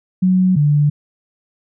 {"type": "tone pair in turn", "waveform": "sine", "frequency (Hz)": [185, 146.92], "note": ["F#3", "D3"], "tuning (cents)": [0, 1], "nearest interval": "major third", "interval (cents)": 399, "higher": "first", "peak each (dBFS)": -10, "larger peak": "neither", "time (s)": [[0.22, 0.56], [0.56, 0.9]], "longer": "neither", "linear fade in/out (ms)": 10, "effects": []}